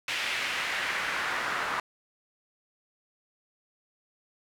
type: noise with band-pass filter sweep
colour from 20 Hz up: pink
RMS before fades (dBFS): -31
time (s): 0.08-1.8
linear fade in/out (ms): 2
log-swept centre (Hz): 2600 to 1300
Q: 1.8
effects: none